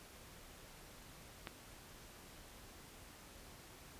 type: click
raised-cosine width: 0.3 ms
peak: -27 dBFS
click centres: 1.472 s
effects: pink hiss -57 dBFS RMS until 3.99 s + resampled to 32000 Hz